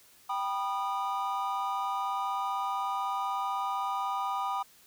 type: chord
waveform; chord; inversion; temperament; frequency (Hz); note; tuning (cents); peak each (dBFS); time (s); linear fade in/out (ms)
triangle; G augmented; none; just; 784 / 980 / 1225; G5 / B5 / D#6; 0 / -14 / -27; -32; 0.29-4.63; 10
effects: white hiss -59 dBFS RMS until 4.86 s